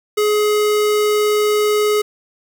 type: tone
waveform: square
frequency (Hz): 420.8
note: G#4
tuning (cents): +23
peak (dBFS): -14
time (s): 0.17-2.02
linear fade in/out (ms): 10
effects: 7-bit